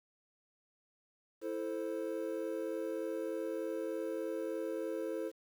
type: chord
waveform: triangle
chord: A minor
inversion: second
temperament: equal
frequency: 329.6 / 440 / 523.3 Hz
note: E4 / A4 / C5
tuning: 0 / 0 / 0 cents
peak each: -38 / -38 / -38 dBFS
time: 1.41-5.32 s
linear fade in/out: 50 ms
effects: 10-bit